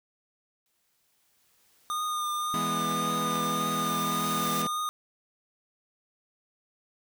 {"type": "noise with exponential growth", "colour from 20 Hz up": "white", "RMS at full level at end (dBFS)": -35, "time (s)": [0.66, 4.62], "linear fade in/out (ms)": 1, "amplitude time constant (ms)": 860}
{"type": "tone with vibrato", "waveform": "square", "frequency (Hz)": 1218, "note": "D#6", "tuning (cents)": -37, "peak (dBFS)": -29, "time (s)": [1.9, 4.89], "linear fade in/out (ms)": 0, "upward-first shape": "triangle", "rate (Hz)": 1.8, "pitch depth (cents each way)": 25}
{"type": "chord", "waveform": "sawtooth", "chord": "E major", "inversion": "none", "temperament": "equal", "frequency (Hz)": [164.81, 207.7, 246.9], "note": ["E3", "G#3", "B3"], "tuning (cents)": [0, 0, 0], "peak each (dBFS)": -31, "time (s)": [2.54, 4.67], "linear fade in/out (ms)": 0}
{"effects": []}